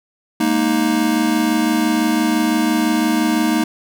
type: chord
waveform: square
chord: Ab suspended second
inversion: none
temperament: just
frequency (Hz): 207.7 / 233.6 / 311.5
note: Ab3 / Bb3 / Eb4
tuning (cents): 0 / +4 / +2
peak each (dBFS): -24 / -19 / -18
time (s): 0.4-3.64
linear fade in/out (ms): 5
effects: none